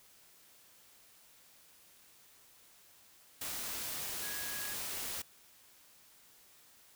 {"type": "tone in noise", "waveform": "sine", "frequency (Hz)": 1661.2, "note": "G#6", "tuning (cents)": 0, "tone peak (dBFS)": -46, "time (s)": [4.22, 4.74], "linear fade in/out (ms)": 5, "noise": "white", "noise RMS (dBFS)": -40, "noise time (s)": [3.41, 5.22], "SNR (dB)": -9, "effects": ["white hiss -62 dBFS RMS until 6.95 s"]}